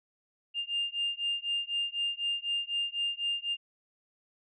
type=beating tone pair; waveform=sine; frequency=2804 / 2808 Hz; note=F7 / F7; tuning=+6 / +9 cents; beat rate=4 Hz; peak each=-32 / -32 dBFS; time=0.54-3.57 s; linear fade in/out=50 ms; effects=tanh soft clip ceiling -23 dBFS